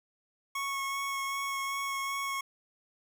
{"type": "tone with vibrato", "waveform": "25% pulse", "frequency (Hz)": 1100, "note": "C#6", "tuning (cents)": -14, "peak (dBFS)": -28, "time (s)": [0.55, 2.41], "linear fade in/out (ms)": 5, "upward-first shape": "sine", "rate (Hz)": 2.6, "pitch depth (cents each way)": 11, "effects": []}